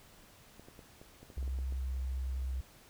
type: clicks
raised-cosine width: 2 ms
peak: -38 dBFS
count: 11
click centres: 0.596 / 0.685 / 0.792 / 1.015 / 1.23 / 1.302 / 1.38 / 1.428 / 1.478 / 1.588 / 1.724 s
type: tone with pitch glide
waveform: sine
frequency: 65.41 to 64.96 Hz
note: C2 to C2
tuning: 0 to -12 cents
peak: -33 dBFS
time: 1.37-2.61 s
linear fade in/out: 5 ms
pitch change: -12 cents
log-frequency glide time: 1.78-1.89 s
effects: pink hiss -59 dBFS RMS until 2.89 s